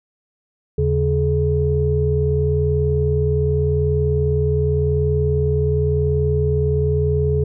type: tone cluster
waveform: sine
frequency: 80.1 / 141 / 424.6 Hz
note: E2 / C#3 / G#4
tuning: -49 / +30 / +38 cents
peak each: -19 dBFS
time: 0.78-7.44 s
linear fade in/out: 5 ms
effects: tanh soft clip ceiling -5 dBFS